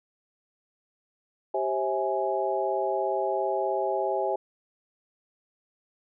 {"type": "tone cluster", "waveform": "sine", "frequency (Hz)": [389.8, 534, 651, 833], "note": ["G4", "C5", "E5", "G#5"], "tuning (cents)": [-10, 35, -22, 5], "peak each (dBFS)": -30, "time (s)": [1.54, 4.36], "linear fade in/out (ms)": 5, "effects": []}